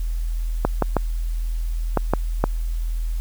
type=clicks; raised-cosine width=1 ms; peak=-3 dBFS; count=6; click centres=0.65 / 0.823 / 0.967 / 1.973 / 2.136 / 2.44 s; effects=added 41 Hz sine -21 dBFS peak until 3.2 s + white hiss -48 dBFS RMS until 3.2 s